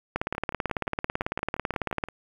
two click trains, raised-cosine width 0.5 ms, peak -11 / -24 dBFS, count 35 / 11, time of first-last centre 0.16-2.038 / 0.35-2.086 s, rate 18.1 / 5.76 Hz, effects 8-bit

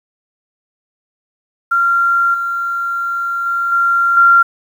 sine tone with level steps, 1381 Hz, F6, 20 cents flat, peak -10 / -16 / -14 / -10 / -5 dBFS, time 1.71-4.43 s, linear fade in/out 10 ms, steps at 2.34 / 3.46 / 3.72 / 4.17 s, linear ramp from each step 2 ms, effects 7-bit

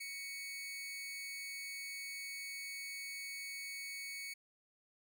sawtooth tone with amplitude modulation, 2228 Hz, C#7, 8 cents sharp, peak -38 dBFS, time 0-4.34 s, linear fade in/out 10 ms, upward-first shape sine, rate 287 Hz, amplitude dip 35%, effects none

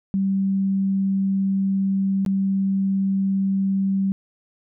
sine tone with dropouts, 194.1 Hz, G3, 17 cents flat, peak -18 dBFS, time 0.14-4.12 s, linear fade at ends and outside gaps 0 ms, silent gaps 2.25-2.262 s, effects none

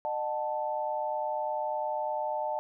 sine chord, D# diminished, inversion none, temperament equal with one note detuned, 608.4 / 740 / 880 Hz, D#5 / F#5 / A5, -39 / 0 / 0 cents, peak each -33 / -37 / -32 dBFS, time 0.05-2.59 s, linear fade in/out 0 ms, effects none

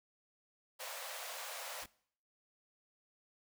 pink high-pass noise, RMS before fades -45 dBFS, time 0.79-1.85 s, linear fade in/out 20 ms, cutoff 500 Hz, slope 96 dB/octave
pink noise with exponential growth, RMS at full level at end -45 dBFS, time 1.78-1.86 s, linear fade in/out 5 ms, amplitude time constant 17 ms
effects noise-tail reverb RT60 0.6 s tail -22 dB re dry

